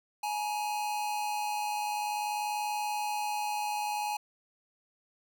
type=tone pair together; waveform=square; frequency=839.5 / 940 Hz; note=G#5 / A#5; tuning=+18 / +14 cents; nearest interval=major second; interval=196 cents; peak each=-32 / -40 dBFS; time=0.23-4.17 s; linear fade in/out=5 ms; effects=none